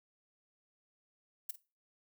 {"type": "noise with echo", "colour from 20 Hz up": "violet", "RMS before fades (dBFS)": -37, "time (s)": [1.49, 1.51], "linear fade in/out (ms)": 5, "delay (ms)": 49, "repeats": 1, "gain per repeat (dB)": -14, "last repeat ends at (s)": 1.559, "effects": ["noise-tail reverb RT60 0.3 s tail -18 dB re dry"]}